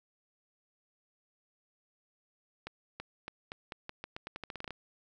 accelerating click train, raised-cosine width 0.3 ms, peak -24 dBFS, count 17, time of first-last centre 2.67-4.707 s, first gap 330 ms, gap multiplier 0.85, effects none

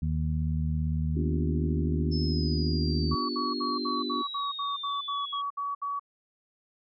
harmonic tone, 77.78 Hz, D#2, in tune, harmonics 1 / 2 / 3, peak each -28 / -29 / -36 dBFS, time 0.02-3.15 s, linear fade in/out 5 ms
sine chord, G dominant seventh, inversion first, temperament equal, 246.9 / 293.7 / 349.2 / 392 Hz, B3 / D4 / F4 / G4, 0 / 0 / 0 / 0 cents, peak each -34 / -35 / -37 / -40 dBFS, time 1.15-4.23 s, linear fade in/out 20 ms
sine exponential sweep, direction down, 5274 to 3296 Hz, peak -35 dBFS, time 2.11-5.42 s, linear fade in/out 20 ms
sine tone bursts, 1133 Hz, C#6, 37 cents sharp, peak -29 dBFS, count 12, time 3.11-5.996 s, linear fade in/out 10 ms, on 180 ms, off 66 ms
effects none

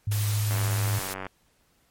sine tone with pitch glide, 103.83 to 105.28 Hz, G#2 to G#2, 0 to +24 cents, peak -23 dBFS, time 0.07-0.99 s, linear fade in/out 5 ms, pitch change +24 cents, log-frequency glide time 0.2-0.41 s
white noise, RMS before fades -34 dBFS, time 0.11-1.14 s, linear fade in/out 10 ms
click train, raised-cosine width 0.5 ms, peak -19 dBFS, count 73, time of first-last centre 0.51-1.266 s, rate 95.2 Hz
effects pink hiss -66 dBFS RMS until 1.9 s + MP3 64 kbps

